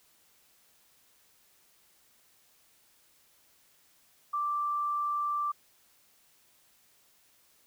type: tone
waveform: sine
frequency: 1174.7 Hz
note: D6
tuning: in tune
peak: -28 dBFS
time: 4.33-5.52 s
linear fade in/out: 10 ms
effects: white hiss -65 dBFS RMS until 7.66 s